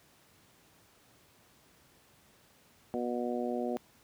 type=harmonic tone; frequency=121.6 Hz; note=B2; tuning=26 cents flat; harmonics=2 / 3 / 4 / 5 / 6; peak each=-35 / -37 / -38 / -39 / -40 dBFS; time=2.94-3.77 s; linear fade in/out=0 ms; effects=pink hiss -63 dBFS RMS until 4.03 s + high-pass 80 Hz 12 dB/octave